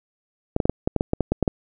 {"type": "clicks", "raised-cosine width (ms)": 2, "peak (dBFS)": -6, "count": 12, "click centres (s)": [0.564, 0.602, 0.655, 0.696, 0.875, 0.963, 1.009, 1.134, 1.207, 1.32, 1.427, 1.478], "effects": []}